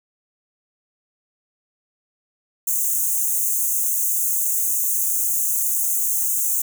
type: high-pass noise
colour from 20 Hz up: white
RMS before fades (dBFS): -21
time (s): 2.67-6.62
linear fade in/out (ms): 5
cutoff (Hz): 6200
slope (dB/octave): 96
effects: none